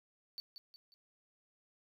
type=tone with echo; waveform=triangle; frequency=4510 Hz; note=C#8; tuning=29 cents sharp; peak=-40 dBFS; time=0.38-0.4 s; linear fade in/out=0 ms; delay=180 ms; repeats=3; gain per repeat=-7 dB; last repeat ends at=0.94 s; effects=none